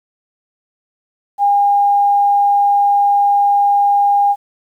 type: tone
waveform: sine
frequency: 810 Hz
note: G#5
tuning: 43 cents flat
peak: -9 dBFS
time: 1.38-4.36 s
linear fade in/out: 50 ms
effects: 8-bit